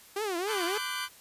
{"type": "tone with vibrato", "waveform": "sawtooth", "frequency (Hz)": 385, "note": "G4", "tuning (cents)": -31, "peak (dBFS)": -26, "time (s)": [0.16, 0.78], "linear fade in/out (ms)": 5, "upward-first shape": "triangle", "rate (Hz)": 3.6, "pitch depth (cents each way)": 260}
{"type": "chord", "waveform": "20% pulse", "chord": "G major seventh", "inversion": "first", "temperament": "equal with one note detuned", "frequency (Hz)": [1013.2, 1174.7, 1480, 1568], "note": ["B5", "D6", "F#6", "G6"], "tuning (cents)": [44, 0, 0, 0], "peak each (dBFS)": -33, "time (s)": [0.46, 1.09], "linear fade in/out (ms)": 50}
{"effects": ["white hiss -54 dBFS RMS until 1.2 s", "resampled to 32000 Hz"]}